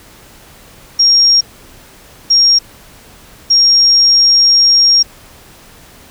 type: tone bursts at uneven times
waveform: sine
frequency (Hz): 5580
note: F8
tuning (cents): -2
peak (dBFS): -5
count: 3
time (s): 0.99-1.41 / 2.3-2.59 / 3.5-5.03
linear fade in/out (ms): 10
effects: pink hiss -40 dBFS RMS until 6.1 s